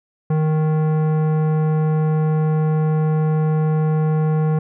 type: tone with tanh clipping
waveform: sine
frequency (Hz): 155.56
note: D#3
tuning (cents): 0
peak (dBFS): -17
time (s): 0.3-4.59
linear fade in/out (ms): 5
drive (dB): 15
effects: none